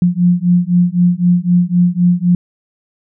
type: beating tone pair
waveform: sine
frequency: 174.8 / 178.7 Hz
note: F3 / F3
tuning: +2 / +40 cents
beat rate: 3.9 Hz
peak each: -12 dBFS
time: 0.02-2.35 s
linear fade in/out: 2 ms
effects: none